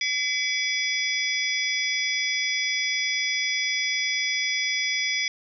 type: tone cluster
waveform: sine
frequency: 2027 / 2299 / 3400 / 4985 / 5760 Hz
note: B6 / D7 / G#7 / D#8 / F#8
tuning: +45 / -37 / +40 / +2 / -47 cents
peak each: -30 / -27 / -30 / -30 / -34 dBFS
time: 0.01-5.28 s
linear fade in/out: 2 ms
effects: none